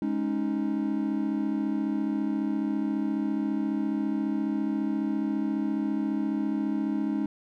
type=chord; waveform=triangle; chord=Ab suspended fourth; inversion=none; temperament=just; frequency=207.7 / 276.9 / 311.5 Hz; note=Ab3 / Db4 / Eb4; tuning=0 / -2 / +2 cents; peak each=-28 dBFS; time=0.02-7.26 s; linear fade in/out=2 ms; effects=none